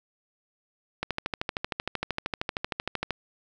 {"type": "click train", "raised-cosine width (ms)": 0.3, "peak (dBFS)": -12, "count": 28, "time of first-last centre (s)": [1.03, 3.107], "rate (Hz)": 13, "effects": []}